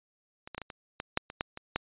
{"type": "clicks", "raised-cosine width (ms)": 0.3, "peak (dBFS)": [-27, -23, -19, -23, -25, -18, -10, -25, -12, -25, -12], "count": 11, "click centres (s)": [0.475, 0.547, 0.58, 0.617, 0.702, 1.001, 1.174, 1.301, 1.409, 1.574, 1.76], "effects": ["resampled to 8000 Hz"]}